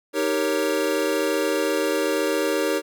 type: chord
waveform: square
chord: Eb dominant seventh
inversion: none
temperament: equal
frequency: 311.1 / 392 / 466.2 / 554.4 Hz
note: Eb4 / G4 / Bb4 / Db5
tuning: 0 / 0 / 0 / 0 cents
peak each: -27 dBFS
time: 0.13-2.82 s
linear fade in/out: 50 ms
effects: none